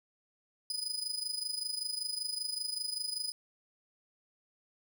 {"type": "tone with amplitude modulation", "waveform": "35% pulse", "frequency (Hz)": 4978, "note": "D#8", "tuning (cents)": 0, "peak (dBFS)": -30, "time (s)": [0.7, 3.32], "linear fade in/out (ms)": 2, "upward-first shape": "sine", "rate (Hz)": 25.2, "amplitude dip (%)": 75, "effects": []}